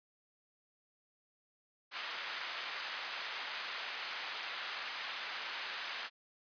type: band-pass noise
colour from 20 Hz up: pink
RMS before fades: -42 dBFS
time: 1.91-6.1 s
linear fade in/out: 50 ms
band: 1300 to 4200 Hz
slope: 12 dB/octave
effects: resampled to 11025 Hz